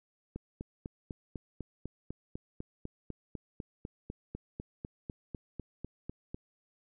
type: click train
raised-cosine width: 3 ms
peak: -26 dBFS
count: 25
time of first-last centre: 0.36-6.345 s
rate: 4.01 Hz
effects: none